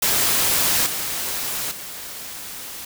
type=noise with level steps; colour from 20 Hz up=white; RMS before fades=-19 / -26 / -34 dBFS; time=0.02-2.85 s; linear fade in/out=5 ms; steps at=0.86 / 1.71 s; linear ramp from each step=5 ms; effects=none